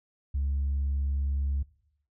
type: tone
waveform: sine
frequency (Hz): 69.6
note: C#2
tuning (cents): +8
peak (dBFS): -24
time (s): 0.34-1.63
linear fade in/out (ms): 10
effects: noise-tail reverb RT60 0.8 s tail -21 dB re dry + tanh soft clip ceiling -23 dBFS